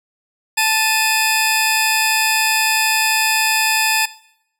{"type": "tone pair together", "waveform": "15% pulse", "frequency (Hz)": [880, 2489], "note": ["A5", "D#7"], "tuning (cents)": [0, 0], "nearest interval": "octave + tritone", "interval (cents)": 1800, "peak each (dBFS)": -10, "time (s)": [0.57, 4.06], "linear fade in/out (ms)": 10, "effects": ["noise-tail reverb RT60 0.7 s tail -19 dB re dry"]}